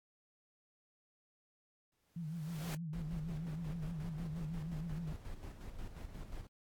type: noise with exponential growth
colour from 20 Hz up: pink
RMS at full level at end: -44 dBFS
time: 1.92-2.75 s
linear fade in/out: 2 ms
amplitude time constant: 180 ms
type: tone with vibrato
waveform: sine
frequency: 161.2 Hz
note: E3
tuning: 38 cents flat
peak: -39 dBFS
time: 2.16-5.13 s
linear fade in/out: 5 ms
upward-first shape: triangle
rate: 6.4 Hz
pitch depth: 140 cents each way
type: noise with tremolo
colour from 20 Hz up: brown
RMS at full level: -45 dBFS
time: 2.93-6.47 s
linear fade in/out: 2 ms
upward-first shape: square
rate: 5.6 Hz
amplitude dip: 50%
effects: AAC 64 kbps